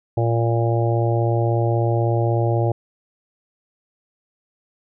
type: harmonic tone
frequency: 116.3 Hz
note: A#2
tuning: 4 cents flat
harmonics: 1 / 3 / 4 / 5 / 6 / 7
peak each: -18 / -24 / -28 / -26 / -29 / -29 dBFS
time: 0.17-2.72 s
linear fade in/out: 5 ms
effects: none